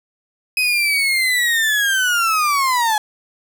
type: linear sweep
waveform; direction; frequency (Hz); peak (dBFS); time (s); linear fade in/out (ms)
35% pulse; down; 2533 to 835; -13; 0.57-2.98; 2
effects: none